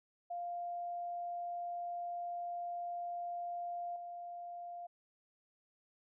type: tone with level steps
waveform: sine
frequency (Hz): 698.5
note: F5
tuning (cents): 0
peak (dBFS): -38 / -43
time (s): 0.3-4.87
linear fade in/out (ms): 10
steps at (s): 3.96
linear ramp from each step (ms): 2
effects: none